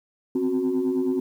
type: tone cluster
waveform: sine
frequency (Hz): 256 / 265.4 / 369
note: C4 / C4 / F#4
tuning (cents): -38 / +25 / -5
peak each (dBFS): -28 / -23 / -23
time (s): 0.35-1.2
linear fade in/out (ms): 5
effects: tanh soft clip ceiling -16 dBFS + 9-bit